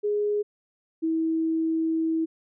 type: tone pair in turn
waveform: sine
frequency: 415.3 / 323.4 Hz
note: G#4 / E4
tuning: 0 / -33 cents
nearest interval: major third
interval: 433 cents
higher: first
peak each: -22 dBFS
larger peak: neither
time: 0.03-0.43 / 1.02-2.26 s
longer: second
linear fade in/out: 20 ms
effects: none